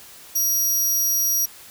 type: tone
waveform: 20% pulse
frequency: 5740 Hz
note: F8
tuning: 47 cents sharp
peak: -13 dBFS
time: 0.35-1.46 s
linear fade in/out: 10 ms
effects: white hiss -44 dBFS RMS until 1.7 s